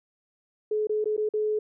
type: tone with dropouts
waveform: sine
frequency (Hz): 426.9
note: G#4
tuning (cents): +48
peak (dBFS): -23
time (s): 0.71-1.59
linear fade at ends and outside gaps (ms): 5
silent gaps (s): 0.871-0.894 / 1.043-1.056 / 1.166-1.177 / 1.29-1.337
effects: none